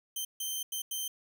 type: tone bursts at uneven times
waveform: 10% pulse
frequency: 3111 Hz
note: G7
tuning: 14 cents flat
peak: -25 dBFS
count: 4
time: 0.16-0.25 / 0.4-0.63 / 0.72-0.82 / 0.91-1.08 s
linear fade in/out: 5 ms
effects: none